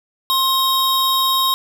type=tone pair together; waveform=square; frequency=1061 / 3776 Hz; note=C6 / A#7; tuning=+24 / +22 cents; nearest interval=octave + minor seventh; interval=2198 cents; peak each=-18 dBFS; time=0.3-1.54 s; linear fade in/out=0 ms; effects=none